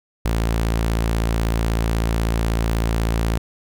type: tone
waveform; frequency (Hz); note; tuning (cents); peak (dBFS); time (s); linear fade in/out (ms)
sawtooth; 56.2; A1; +37; -14; 0.25-3.38; 5
effects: none